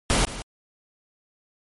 pink noise with echo, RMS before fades -20 dBFS, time 0.1-0.25 s, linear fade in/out 0 ms, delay 170 ms, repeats 1, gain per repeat -14 dB, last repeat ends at 0.42 s, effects MP3 48 kbps

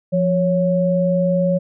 sine tone pair together, 175.01 / 554.4 Hz, F3 / C#5, +4 / 0 cents, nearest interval octave + minor sixth, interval 1996 cents, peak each -17 dBFS, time 0.12-1.59 s, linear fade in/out 20 ms, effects none

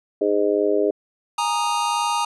harmonic tone, 102.8 Hz, G#2, 17 cents flat, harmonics 3 / 4 / 5 / 6, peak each -24 / -19 / -25 / -24 dBFS, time 0.21-0.91 s, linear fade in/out 5 ms
square chord, Ab suspended second, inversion none, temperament equal with one note detuned, 830.6 / 932.3 / 1235.9 Hz, Ab5 / Bb5 / Eb6, 0 / 0 / -12 cents, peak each -27 / -23 / -26 dBFS, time 1.38-2.25 s, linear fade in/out 5 ms
effects resampled to 24000 Hz

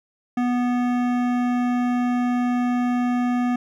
sine tone with hard clipping, 245.5 Hz, B3, 10 cents flat, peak -21 dBFS, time 0.37-3.56 s, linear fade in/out 5 ms, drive 15 dB, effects none

